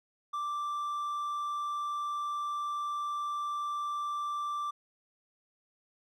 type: tone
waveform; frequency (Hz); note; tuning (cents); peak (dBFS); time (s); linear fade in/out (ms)
triangle; 1174.7; D6; 0; -30; 0.33-4.71; 10
effects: none